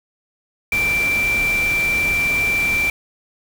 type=tone in noise; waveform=sine; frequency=2349 Hz; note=D7; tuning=in tune; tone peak=-16 dBFS; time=0.72-2.9 s; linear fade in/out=2 ms; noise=pink; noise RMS=-28 dBFS; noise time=0.72-2.9 s; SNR=+9 dB; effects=none